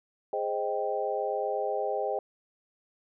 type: chord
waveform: sine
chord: Ab major seventh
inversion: none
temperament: equal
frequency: 415.3 / 523.3 / 622.3 / 784 Hz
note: Ab4 / C5 / Eb5 / G5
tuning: 0 / 0 / 0 / 0 cents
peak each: -33 dBFS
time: 0.33-2.19 s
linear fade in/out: 2 ms
effects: none